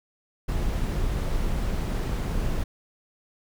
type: noise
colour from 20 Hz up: brown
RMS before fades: -26 dBFS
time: 0.48-2.64 s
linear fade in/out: 10 ms
effects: none